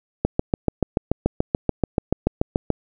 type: click train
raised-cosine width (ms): 2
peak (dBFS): -4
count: 18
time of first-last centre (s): 0.25-2.703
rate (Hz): 6.93
effects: none